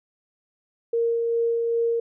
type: tone with tremolo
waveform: sine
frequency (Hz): 464.4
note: A#4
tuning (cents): -7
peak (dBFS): -19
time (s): 0.93-2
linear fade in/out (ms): 5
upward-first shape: sine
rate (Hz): 2.5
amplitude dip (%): 25
effects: none